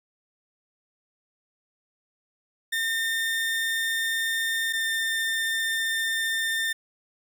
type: tone pair in turn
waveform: 30% pulse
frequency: 1814 / 1803.8 Hz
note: A#6 / A6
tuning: -48 / +43 cents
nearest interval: unison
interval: 9 cents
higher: first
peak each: -22 dBFS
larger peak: neither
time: 2.72-4.73 / 4.73-6.73 s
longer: first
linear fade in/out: 10 ms
effects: none